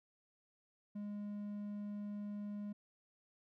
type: tone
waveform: triangle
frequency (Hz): 206.1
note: G#3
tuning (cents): -13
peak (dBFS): -39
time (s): 0.95-2.73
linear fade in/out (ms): 10
effects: none